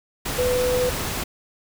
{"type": "tone in noise", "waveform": "sine", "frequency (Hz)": 498.7, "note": "B4", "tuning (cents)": 17, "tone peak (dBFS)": -19, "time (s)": [0.38, 0.9], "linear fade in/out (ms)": 10, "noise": "pink", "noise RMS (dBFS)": -27, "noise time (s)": [0.25, 1.24], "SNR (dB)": 5, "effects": []}